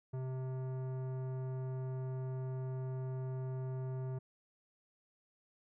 sine tone with tanh clipping, 130 Hz, C3, 11 cents flat, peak -39 dBFS, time 0.13-4.19 s, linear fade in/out 10 ms, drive 15 dB, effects none

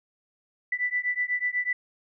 sine beating tone pair, 1975.5 / 1983.6 Hz, B6 / B6, 0 / +7 cents, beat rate 8.1 Hz, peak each -28 dBFS, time 0.72-1.73 s, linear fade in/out 5 ms, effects none

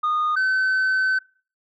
sine tone pair in turn, 1229 / 1525.8 Hz, D#6 / G6, -22 / -47 cents, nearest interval major third, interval 375 cents, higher second, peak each -17 / -15 dBFS, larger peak second, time 0.03-0.36 / 0.36-1.19 s, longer second, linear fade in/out 10 ms, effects noise-tail reverb RT60 0.4 s tail -23 dB re dry + tanh soft clip ceiling -17 dBFS

